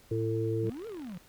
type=harmonic tone; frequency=111.9 Hz; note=A2; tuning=30 cents sharp; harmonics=1 / 3 / 4; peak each=-31 / -33 / -32 dBFS; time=0.11-0.7 s; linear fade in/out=5 ms
type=exponential two-way sweep; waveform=triangle; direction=up then down; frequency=164.81 to 476.3 to 164.81 Hz; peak=-36 dBFS; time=0.63-1.18 s; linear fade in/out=5 ms; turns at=0.87 s
type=click train; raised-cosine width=0.3 ms; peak=-36 dBFS; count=21; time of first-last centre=0.67-1.171 s; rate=39.9 Hz
effects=pink hiss -59 dBFS RMS until 1.28 s